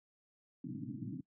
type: band-pass noise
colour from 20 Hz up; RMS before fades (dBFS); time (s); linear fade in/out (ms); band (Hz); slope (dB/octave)
white; -43; 0.64-1.21; 5; 110 to 310; 96
effects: noise-tail reverb RT60 0.1 s tail -23 dB re dry